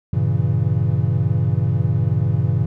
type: chord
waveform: triangle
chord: G diminished seventh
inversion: none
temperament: equal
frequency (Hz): 98 / 116.54 / 138.59 / 164.81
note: G2 / Bb2 / Db3 / Fb3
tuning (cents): 0 / 0 / 0 / 0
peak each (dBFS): -19 / -18 / -19 / -22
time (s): 0.13-2.66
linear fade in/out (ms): 5
effects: none